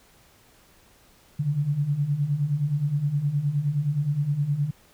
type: beating tone pair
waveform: sine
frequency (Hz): 138.59 / 148.19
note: C#3 / D3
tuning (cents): 0 / +16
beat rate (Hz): 9.6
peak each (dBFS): -28 / -23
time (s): 1.39-4.71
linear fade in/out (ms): 10
effects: pink hiss -57 dBFS RMS until 4.93 s